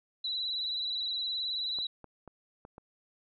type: tone with vibrato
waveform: sine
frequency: 3951 Hz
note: B7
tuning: in tune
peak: -31 dBFS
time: 0.24-1.87 s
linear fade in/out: 5 ms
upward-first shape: sine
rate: 19 Hz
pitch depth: 43 cents each way
type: clicks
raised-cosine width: 1 ms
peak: -33 dBFS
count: 5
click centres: 1.787 / 2.043 / 2.277 / 2.651 / 2.781 s
effects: none